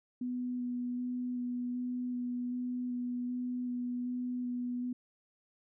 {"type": "tone with vibrato", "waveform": "sine", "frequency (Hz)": 246.9, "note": "B3", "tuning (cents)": 0, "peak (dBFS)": -33, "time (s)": [0.21, 4.93], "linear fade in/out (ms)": 5, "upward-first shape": "square", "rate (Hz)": 1.3, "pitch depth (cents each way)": 9, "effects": []}